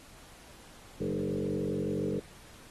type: tone with frequency modulation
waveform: sine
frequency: 306.5 Hz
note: D#4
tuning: 26 cents flat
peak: -29 dBFS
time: 1-2.2 s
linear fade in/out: 10 ms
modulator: 47.1 Hz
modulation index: 3.8
effects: pink hiss -54 dBFS RMS until 2.7 s + AAC 32 kbps